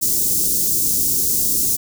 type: band-stop noise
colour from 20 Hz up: white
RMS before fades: -18 dBFS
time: 0.01-1.77 s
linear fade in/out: 20 ms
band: 380 to 5700 Hz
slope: 24 dB/octave
effects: none